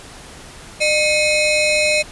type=ring-modulated tone; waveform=30% pulse; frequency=1567 Hz; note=G6; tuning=1 cent flat; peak=-8 dBFS; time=0.8-2.03 s; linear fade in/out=20 ms; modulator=961 Hz; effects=pink hiss -38 dBFS RMS until 2.11 s + resampled to 24000 Hz